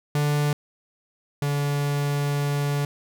45% pulse tone pair in turn, 146.83 / 143.73 Hz, D3 / D3, 0 / -37 cents, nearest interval unison, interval 37 cents, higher first, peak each -20 / -22 dBFS, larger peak first, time 0.15-0.53 / 1.42-2.85 s, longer second, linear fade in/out 2 ms, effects none

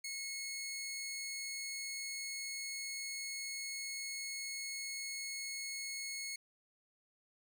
15% pulse tone, 2181 Hz, C#7, 29 cents flat, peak -34 dBFS, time 0.04-6.36 s, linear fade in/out 5 ms, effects none

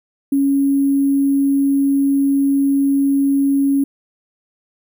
sine tone with sample-and-hold, 277.2 Hz, C#4, in tune, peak -12 dBFS, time 0.32-3.84 s, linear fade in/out 5 ms, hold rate 11025 Hz, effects none

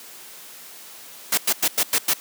white noise bursts, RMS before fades -19 dBFS, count 6, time 1.32-2.136 s, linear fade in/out 5 ms, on 56 ms, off 96 ms, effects white hiss -42 dBFS RMS until 2.2 s + high-pass 200 Hz 12 dB/octave

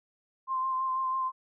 sine tone with vibrato, 1046.5 Hz, C6, in tune, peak -27 dBFS, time 0.47-1.32 s, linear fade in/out 50 ms, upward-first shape sine, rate 6.1 Hz, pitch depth 20 cents each way, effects none

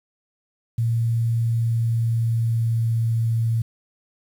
sine tone with pitch glide, 115.6 to 114.27 Hz, A#2 to A#2, -14 to -34 cents, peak -18 dBFS, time 0.78-3.62 s, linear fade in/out 5 ms, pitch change -20 cents, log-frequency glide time 1.36-3.17 s, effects 8-bit

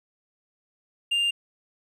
sine tone with tanh clipping, 2800 Hz, F7, 4 cents sharp, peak -22 dBFS, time 1.11-1.31 s, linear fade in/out 10 ms, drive 4 dB, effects none

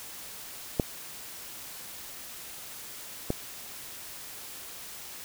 clicks, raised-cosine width 2 ms, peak -9 / -13 dBFS, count 2, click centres 0.798 / 3.304 s, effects white hiss -43 dBFS RMS until 5.24 s

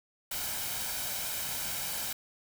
white noise with comb filter, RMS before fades -35 dBFS, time 0.31-2.13 s, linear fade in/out 5 ms, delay 1.3 ms, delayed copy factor +0.5, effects none

